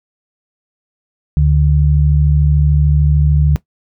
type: tone pair together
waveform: sine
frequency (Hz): 73.42 / 146.84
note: D2 / D3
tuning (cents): 0 / 0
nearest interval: octave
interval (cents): 1200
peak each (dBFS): -11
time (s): 1.37-3.56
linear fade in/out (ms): 0
effects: noise-tail reverb RT60 0.1 s tail -17 dB re dry